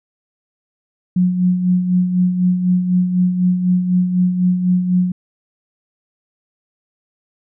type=tone with tremolo; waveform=sine; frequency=181 Hz; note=F#3; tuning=38 cents flat; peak=-10 dBFS; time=1.16-5.12 s; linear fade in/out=5 ms; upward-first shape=sine; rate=4 Hz; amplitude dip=55%; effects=none